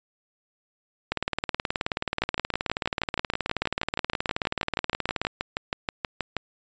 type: two click trains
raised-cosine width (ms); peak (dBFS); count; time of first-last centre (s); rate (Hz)
0.3; -10 / -9; 27 / 79; 2.22-6.367 / 1.12-5.269; 6.27 / 18.8
effects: resampled to 16000 Hz